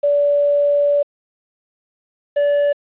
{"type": "tone pair in turn", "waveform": ["sine", "triangle"], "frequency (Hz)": [577, 577], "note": ["D5", "D5"], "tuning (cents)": [-31, -31], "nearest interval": "unison", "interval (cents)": 0, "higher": "neither", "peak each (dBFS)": [-12, -11], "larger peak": "second", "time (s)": [[0.03, 1.03], [2.36, 2.73]], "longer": "first", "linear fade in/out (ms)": 10, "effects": ["resampled to 8000 Hz", "8-bit"]}